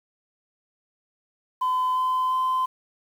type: tone with pitch steps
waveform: sine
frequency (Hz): 1017 / 1023.5 / 1030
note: C6 / C6 / C6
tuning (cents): -50 / -38 / -28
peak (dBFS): -19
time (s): 1.61-2.66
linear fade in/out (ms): 10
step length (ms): 350
effects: tanh soft clip ceiling -18 dBFS + 8-bit